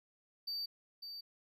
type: tone with echo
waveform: triangle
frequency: 4618 Hz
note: D8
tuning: 30 cents flat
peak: -36 dBFS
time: 0.47-0.66 s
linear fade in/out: 10 ms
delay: 550 ms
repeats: 1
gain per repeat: -7 dB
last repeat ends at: 1.21 s
effects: none